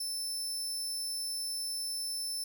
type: tone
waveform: 25% pulse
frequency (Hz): 5290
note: E8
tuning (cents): +5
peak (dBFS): -29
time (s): 0-2.44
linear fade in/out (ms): 5
effects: 11-bit